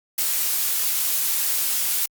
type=noise; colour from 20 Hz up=blue; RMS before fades=-22 dBFS; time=0.18-2.06 s; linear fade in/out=5 ms; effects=Opus 48 kbps